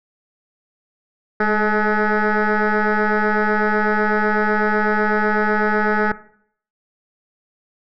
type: tone with frequency modulation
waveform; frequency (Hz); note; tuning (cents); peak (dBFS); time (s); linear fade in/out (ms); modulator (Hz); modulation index
sine; 640; D#5; +49; -13; 1.4-6.12; 5; 212; 5.2
effects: noise-tail reverb RT60 0.6 s tail -17 dB re dry + tanh soft clip ceiling -11 dBFS